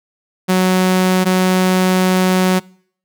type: tone pair in turn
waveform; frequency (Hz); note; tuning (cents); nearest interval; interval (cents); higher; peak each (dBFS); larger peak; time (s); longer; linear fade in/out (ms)
sawtooth; 185.1 / 185.1; F#3 / F#3; +1 / +1; unison; 0; neither; -7; neither; 0.48-1.25 / 1.25-2.6; second; 20
effects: noise-tail reverb RT60 0.6 s tail -25 dB re dry